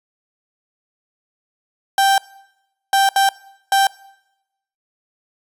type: tone bursts at uneven times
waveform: 35% pulse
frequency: 784 Hz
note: G5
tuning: in tune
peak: -10 dBFS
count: 4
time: 1.98-2.18 / 2.93-3.09 / 3.16-3.29 / 3.72-3.87 s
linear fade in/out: 2 ms
effects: noise-tail reverb RT60 0.9 s tail -22 dB re dry + resampled to 32000 Hz